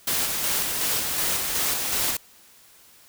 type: noise with tremolo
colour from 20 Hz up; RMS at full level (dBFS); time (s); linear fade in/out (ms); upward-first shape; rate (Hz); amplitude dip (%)
white; -24; 0.07-2.17; 5; square; 2.7; 30
effects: white hiss -53 dBFS RMS until 3.08 s